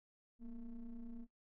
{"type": "ring-modulated tone", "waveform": "triangle", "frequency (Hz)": 110.2, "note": "A2", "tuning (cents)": 3, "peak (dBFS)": -40, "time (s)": [0.39, 1.27], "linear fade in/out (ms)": 50, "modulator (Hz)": 125, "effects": ["noise-tail reverb RT60 0.1 s tail -19 dB re dry"]}